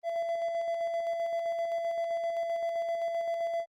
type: tone with tremolo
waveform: triangle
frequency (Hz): 673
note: E5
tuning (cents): +36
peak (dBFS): -26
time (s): 0.03-3.66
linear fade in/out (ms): 50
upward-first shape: square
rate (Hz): 7.7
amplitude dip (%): 30
effects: Opus 32 kbps